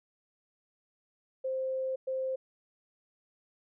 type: tone bursts at uneven times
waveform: sine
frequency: 524 Hz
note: C5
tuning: 2 cents sharp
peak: -30 dBFS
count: 2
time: 1.44-1.96 / 2.07-2.36 s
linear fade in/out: 10 ms
effects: none